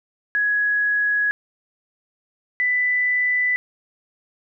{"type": "tone pair in turn", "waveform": "sine", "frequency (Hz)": [1673, 1989.5], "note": ["G#6", "B6"], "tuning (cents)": [12, 12], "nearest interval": "minor third", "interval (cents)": 300, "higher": "second", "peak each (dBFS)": -17, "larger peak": "neither", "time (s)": [[0.35, 1.31], [2.6, 3.56]], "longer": "neither", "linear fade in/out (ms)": 0, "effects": []}